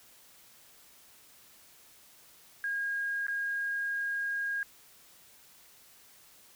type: tone with dropouts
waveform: sine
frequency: 1628 Hz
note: G#6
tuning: 35 cents flat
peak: -30 dBFS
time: 2.64-4.63 s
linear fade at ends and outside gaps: 1 ms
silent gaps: 3.268-3.282 s
effects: white hiss -58 dBFS RMS until 6.55 s